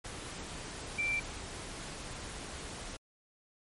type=tone in noise; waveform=sine; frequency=2349 Hz; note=D7; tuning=in tune; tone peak=-30 dBFS; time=0.98-1.2 s; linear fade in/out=10 ms; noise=pink; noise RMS=-43 dBFS; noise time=0.04-2.97 s; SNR=+10 dB; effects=MP3 48 kbps